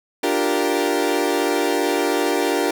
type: chord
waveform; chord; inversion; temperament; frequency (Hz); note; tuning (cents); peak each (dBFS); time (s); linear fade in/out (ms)
30% pulse; G minor seventh; second; equal; 293.7 / 349.2 / 392 / 466.2; D4 / F4 / G4 / Bb4; 0 / 0 / 0 / 0; -21; 0.23-2.71; 5
effects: none